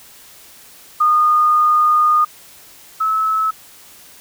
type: tone pair in turn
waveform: sine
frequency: 1225 / 1297.8 Hz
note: D#6 / E6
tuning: -27 / -27 cents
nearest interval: minor second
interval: 100 cents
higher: second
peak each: -10 / -14 dBFS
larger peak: first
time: 1-2.25 / 3-3.51 s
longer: first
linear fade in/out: 10 ms
effects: white hiss -43 dBFS RMS until 4.2 s